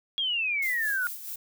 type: exponential sweep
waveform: sine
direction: down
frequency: 3322 to 1416 Hz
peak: -25 dBFS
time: 0.18-1.07 s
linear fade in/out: 0 ms
type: noise with tremolo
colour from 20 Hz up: violet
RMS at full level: -36 dBFS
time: 0.62-1.36 s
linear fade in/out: 5 ms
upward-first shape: sine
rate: 4.7 Hz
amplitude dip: 55%
effects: none